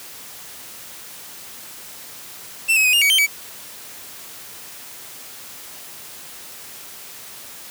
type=tone with pitch steps; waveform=45% pulse; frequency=2679 / 2556 / 2501 / 2827 / 2259 / 3121 / 2280 Hz; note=E7 / D#7 / D#7 / F7 / C#7 / G7 / C#7; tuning=+27 / +46 / +8 / +20 / +32 / -8 / +48 cents; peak=-13 dBFS; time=2.68-3.268 s; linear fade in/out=20 ms; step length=84 ms; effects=white hiss -38 dBFS RMS until 7.7 s + high-pass 80 Hz 12 dB/octave